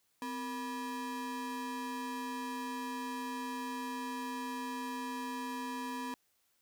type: ring-modulated tone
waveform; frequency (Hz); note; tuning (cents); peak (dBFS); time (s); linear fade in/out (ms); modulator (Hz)
square; 360.3; F#4; -46; -35; 0.22-6.14; 0; 618
effects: white hiss -75 dBFS RMS until 6.61 s